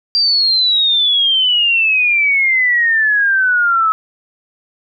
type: exponential sweep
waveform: sine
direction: down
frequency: 4737 to 1287 Hz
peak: -10 dBFS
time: 0.15-3.92 s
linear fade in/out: 0 ms
effects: none